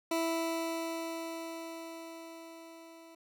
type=tone with level ramp; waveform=20% pulse; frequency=329.6 Hz; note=E4; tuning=in tune; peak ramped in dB=-24 to -47 dBFS; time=0.11-3.15 s; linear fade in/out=5 ms; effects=none